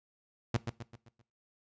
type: tone with echo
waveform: sawtooth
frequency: 116.54 Hz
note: A#2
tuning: in tune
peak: -22 dBFS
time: 0.54-0.57 s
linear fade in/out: 5 ms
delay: 130 ms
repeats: 5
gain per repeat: -7 dB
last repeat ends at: 1.22 s
effects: noise-tail reverb RT60 0.3 s tail -19 dB re dry + resampled to 16000 Hz